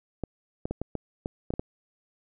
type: clicks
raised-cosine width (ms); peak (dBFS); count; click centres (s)
2; -17; 9; 0.237 / 0.655 / 0.71 / 0.816 / 0.953 / 1.259 / 1.505 / 1.538 / 1.595
effects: none